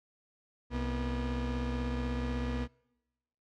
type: tone pair together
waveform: 35% pulse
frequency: 64.6 / 242.2 Hz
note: C2 / B3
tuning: -21 / -34 cents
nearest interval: octave + major seventh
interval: 2287 cents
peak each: -32 / -34 dBFS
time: 0.7-2.68 s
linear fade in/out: 50 ms
effects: noise-tail reverb RT60 1.0 s tail -26 dB re dry + low-pass 4000 Hz 12 dB/octave